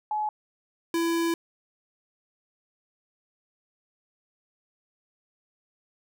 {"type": "tone pair in turn", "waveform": ["sine", "square"], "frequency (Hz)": [850, 334.4], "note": ["G#5", "E4"], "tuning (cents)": [40, 25], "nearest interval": "octave + major third", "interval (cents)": 1615, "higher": "first", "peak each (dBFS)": [-25, -24], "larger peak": "second", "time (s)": [[0.11, 0.29], [0.94, 1.34]], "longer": "second", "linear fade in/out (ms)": 2, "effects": []}